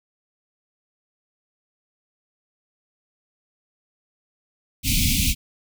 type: band-stop noise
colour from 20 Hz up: pink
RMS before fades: -20 dBFS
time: 4.83-5.35 s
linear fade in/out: 50 ms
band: 280 to 2200 Hz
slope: 96 dB/octave
effects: none